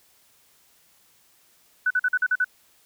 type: tone bursts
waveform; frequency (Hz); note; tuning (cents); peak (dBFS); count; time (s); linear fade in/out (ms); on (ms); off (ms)
sine; 1494; F#6; +16; -18; 7; 1.86-2.445; 5; 45; 45
effects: white hiss -60 dBFS RMS until 2.85 s